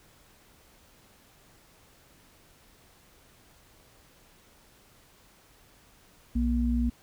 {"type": "tone pair together", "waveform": "sine", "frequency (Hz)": [60.9, 238.3], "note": ["B1", "A#3"], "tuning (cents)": [-24, 38], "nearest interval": "2 octaves", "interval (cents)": 2362, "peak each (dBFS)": -26, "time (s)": [6.35, 6.9], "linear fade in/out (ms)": 10, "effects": ["pink hiss -59 dBFS RMS until 7.02 s"]}